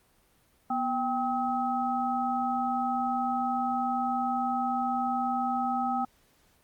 sine tone cluster, 244 / 785 / 1279 Hz, B3 / G5 / D#6, -21 / +2 / +47 cents, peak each -32 / -28 / -33 dBFS, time 0.7-6.05 s, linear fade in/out 5 ms, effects pink hiss -65 dBFS RMS until 6.63 s + Opus 32 kbps

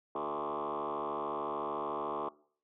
sine tone with frequency modulation, 740 Hz, F#5, in tune, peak -32 dBFS, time 0.15-2.29 s, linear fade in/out 5 ms, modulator 73.5 Hz, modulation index 5.9, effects noise-tail reverb RT60 0.5 s tail -21 dB re dry + tanh soft clip ceiling -30 dBFS

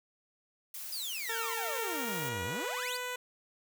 blue noise, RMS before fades -42 dBFS, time 0.74-2.29 s, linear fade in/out 2 ms
sawtooth exponential two-way sweep, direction down then up, 5080 to 83.4 to 5080 Hz, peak -34 dBFS, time 0.92-2.97 s, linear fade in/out 5 ms, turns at 2.44 s
10% pulse tone with pitch glide, 456 to 497.3 Hz, A#4 to B4, -38 to +12 cents, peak -27 dBFS, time 1.29-3.16 s, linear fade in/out 5 ms, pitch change +150 cents, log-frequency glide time 1.79-2.78 s
effects none

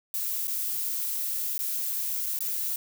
violet noise with dropouts, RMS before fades -30 dBFS, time 0.14-2.76 s, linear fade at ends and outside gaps 1 ms, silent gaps 0.472-0.48 / 1.58-1.59 / 2.261-2.264 / 2.39-2.406 s, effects none

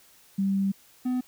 sine / triangle tone pair in turn, 195.4 / 251.7 Hz, G3 / B3, -5 / +33 cents, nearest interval major third, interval 438 cents, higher second, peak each -22 / -22 dBFS, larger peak neither, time 0.38-0.72 / 1.05-1.21 s, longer first, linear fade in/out 10 ms, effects white hiss -57 dBFS RMS until 1.27 s

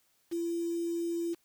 sine tone with quantisation, 339.2 Hz, E4, 50 cents sharp, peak -30 dBFS, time 0.31-1.35 s, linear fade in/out 20 ms, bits 8, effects white hiss -71 dBFS RMS until 1.44 s

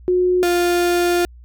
sine / 35% pulse tone pair in turn, 362.5 / 350.4 Hz, F#4 / F4, -35 / +6 cents, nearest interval minor second, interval 59 cents, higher first, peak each -13 dBFS, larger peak neither, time 0.08-0.43 / 0.43-1.25 s, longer second, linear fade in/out 0 ms, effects added 60 Hz sine -39 dBFS peak until 1.44 s

